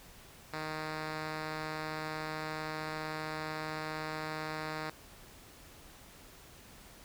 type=tone with low-pass filter; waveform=5% pulse; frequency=155.56 Hz; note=D#3; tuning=in tune; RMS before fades=-39 dBFS; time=0.53-4.9 s; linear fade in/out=2 ms; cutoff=4300 Hz; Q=1; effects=pink hiss -55 dBFS RMS until 7.04 s